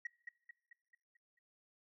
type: tone with echo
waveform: sine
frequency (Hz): 1903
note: A#6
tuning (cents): +35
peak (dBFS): -37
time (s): 0.05-0.07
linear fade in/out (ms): 5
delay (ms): 220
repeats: 6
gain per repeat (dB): -6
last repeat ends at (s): 1.39
effects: noise-tail reverb RT60 0.7 s tail -23 dB re dry + tanh soft clip ceiling -35 dBFS